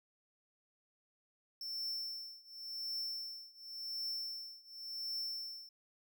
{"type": "tone with tremolo", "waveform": "square", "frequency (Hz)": 5380, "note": "E8", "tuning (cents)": 34, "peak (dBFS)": -37, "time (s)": [1.61, 5.69], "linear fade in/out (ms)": 2, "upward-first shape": "triangle", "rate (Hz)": 0.91, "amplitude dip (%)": 95, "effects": []}